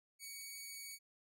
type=tone; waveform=10% pulse; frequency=2247 Hz; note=C#7; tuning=23 cents sharp; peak=-38 dBFS; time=0.19-0.99 s; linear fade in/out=50 ms; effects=none